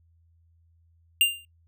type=tone with exponential decay; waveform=square; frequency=2794 Hz; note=F7; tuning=in tune; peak=-14 dBFS; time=1.21-1.45 s; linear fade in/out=1 ms; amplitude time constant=51 ms; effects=noise-tail reverb RT60 0.1 s tail -22 dB re dry + added 83 Hz sine -59 dBFS peak until 1.67 s